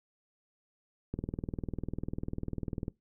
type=click train; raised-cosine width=3 ms; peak=-21 dBFS; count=36; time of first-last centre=1.14-2.881 s; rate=20.1 Hz; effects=noise-tail reverb RT60 0.2 s tail -23 dB re dry